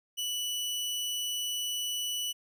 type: tone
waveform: sawtooth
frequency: 2960 Hz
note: F#7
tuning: in tune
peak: -28 dBFS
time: 0.17-2.33 s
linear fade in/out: 20 ms
effects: none